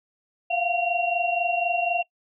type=tone cluster; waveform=sine; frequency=689 / 713 / 2748 Hz; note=F5 / F5 / F7; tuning=-24 / +36 / -29 cents; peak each=-26 dBFS; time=0.5-2.03 s; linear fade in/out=10 ms; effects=noise-tail reverb RT60 0.1 s tail -22 dB re dry